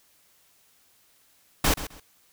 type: noise with echo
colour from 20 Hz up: pink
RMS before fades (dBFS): -21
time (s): 1.64-1.74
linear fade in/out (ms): 5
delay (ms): 130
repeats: 2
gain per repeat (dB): -13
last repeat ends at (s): 2
effects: white hiss -62 dBFS RMS until 2.32 s